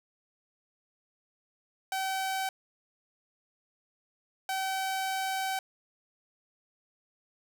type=tone pair in turn; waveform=sawtooth; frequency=766 / 766 Hz; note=G5 / G5; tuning=-40 / -40 cents; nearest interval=unison; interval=0 cents; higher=neither; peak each=-26 dBFS; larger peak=neither; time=1.92-2.49 / 4.49-5.59 s; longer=second; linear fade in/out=2 ms; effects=none